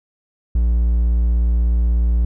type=tone; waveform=triangle; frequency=58.27 Hz; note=A#1; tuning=in tune; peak=-11 dBFS; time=0.55-2.25 s; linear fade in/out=5 ms; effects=none